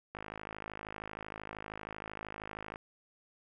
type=click train; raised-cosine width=0.5 ms; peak=-26 dBFS; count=139; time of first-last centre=0.15-2.759 s; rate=52.9 Hz; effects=none